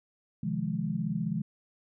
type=chord; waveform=sine; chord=F minor seventh; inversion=second; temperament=equal with one note detuned; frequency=130.81 / 155.56 / 174.61 / 210.4 Hz; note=C3 / Eb3 / F3 / Ab3; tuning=0 / 0 / 0 / +23 cents; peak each=-38 / -34 / -33 / -33 dBFS; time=0.43-1.42 s; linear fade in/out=5 ms; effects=none